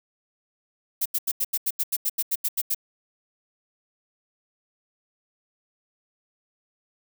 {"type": "noise bursts", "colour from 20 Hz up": "violet", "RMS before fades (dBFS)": -24, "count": 14, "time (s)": [1.01, 2.747], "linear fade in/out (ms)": 10, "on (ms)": 47, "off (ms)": 83, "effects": []}